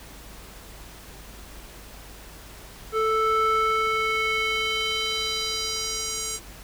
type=tone with band-pass filter sweep; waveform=square; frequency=440 Hz; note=A4; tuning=in tune; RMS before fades=-25 dBFS; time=2.92-6.4 s; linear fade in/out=50 ms; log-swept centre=950 to 7600 Hz; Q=2.2; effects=added 50 Hz sine -46 dBFS peak until 6.63 s + pink hiss -45 dBFS RMS until 6.63 s